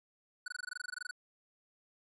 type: tone bursts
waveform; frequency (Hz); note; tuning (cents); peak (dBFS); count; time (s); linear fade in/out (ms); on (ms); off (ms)
square; 1480; F#6; 0; -38; 16; 0.46-1.111; 5; 21; 21
effects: resampled to 24000 Hz